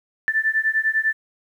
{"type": "beating tone pair", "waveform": "sine", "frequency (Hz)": [1760, 1770], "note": ["A6", "A6"], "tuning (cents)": [0, 10], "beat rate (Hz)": 10, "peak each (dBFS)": -21, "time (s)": [0.28, 1.13], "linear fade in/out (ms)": 0, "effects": ["9-bit"]}